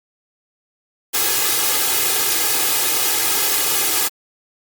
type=noise with comb filter; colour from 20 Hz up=white; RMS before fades=-18 dBFS; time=1.13-4.09 s; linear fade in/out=20 ms; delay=2.4 ms; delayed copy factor=+0.8; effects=high-pass 150 Hz 12 dB/octave + Opus 48 kbps